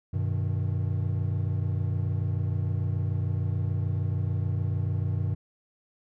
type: chord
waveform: triangle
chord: G augmented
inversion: none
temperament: equal with one note detuned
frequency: 96.71 / 123.47 / 155.56 Hz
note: G2 / B2 / D#3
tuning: -23 / 0 / 0 cents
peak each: -25 / -29 / -31 dBFS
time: 0.13-5.35 s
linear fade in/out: 10 ms
effects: none